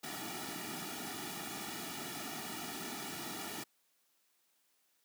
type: noise with comb filter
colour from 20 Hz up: pink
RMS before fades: -42 dBFS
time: 0.03-3.64 s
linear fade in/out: 10 ms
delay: 1.9 ms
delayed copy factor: -1
effects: white hiss -75 dBFS RMS until 5.04 s + high-pass 200 Hz 12 dB/octave